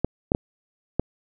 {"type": "clicks", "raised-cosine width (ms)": 2, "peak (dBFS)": -7, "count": 4, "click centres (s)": [0.046, 0.319, 0.349, 0.996], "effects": []}